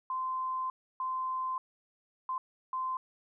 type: tone bursts at uneven times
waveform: sine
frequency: 1036 Hz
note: C6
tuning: 17 cents flat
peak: -31 dBFS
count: 4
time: 0.1-0.7 / 1-1.58 / 2.29-2.38 / 2.73-2.97 s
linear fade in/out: 2 ms
effects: none